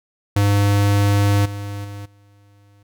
square tone with level steps, 101.3 Hz, G#2, 43 cents flat, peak -14 / -27 / -31 / -50 dBFS, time 0.36-2.83 s, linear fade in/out 5 ms, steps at 1.45 / 1.84 / 2.05 s, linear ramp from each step 10 ms, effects none

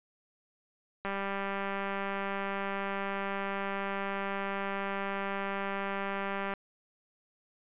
click train, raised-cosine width 0.5 ms, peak -20 dBFS, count 1082, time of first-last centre 1.05-6.537 s, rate 197 Hz, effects resampled to 8000 Hz

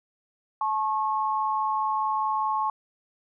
sine tone pair together, 865 / 1089.8 Hz, A5 / C#6, -30 / -30 cents, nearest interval major third, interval 400 cents, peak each -26 dBFS, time 0.61-2.7 s, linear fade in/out 2 ms, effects none

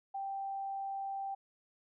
sine tone, 784 Hz, G5, in tune, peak -36 dBFS, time 0.14-1.35 s, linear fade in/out 10 ms, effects none

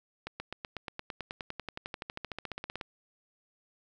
accelerating click train, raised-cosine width 0.3 ms, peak -21 dBFS, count 30, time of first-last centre 0.27-2.812 s, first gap 130 ms, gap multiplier 0.97, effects none

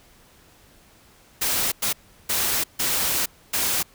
white noise bursts at uneven times, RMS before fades -23 dBFS, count 5, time 1.41-1.72 / 1.82-1.93 / 2.29-2.64 / 2.79-3.26 / 3.53-3.83 s, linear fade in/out 10 ms, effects pink hiss -54 dBFS RMS until 3.94 s

